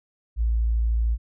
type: tone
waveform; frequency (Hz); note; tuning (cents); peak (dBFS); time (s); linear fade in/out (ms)
sine; 56.6; A1; +50; -19; 0.36-1.18; 50
effects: none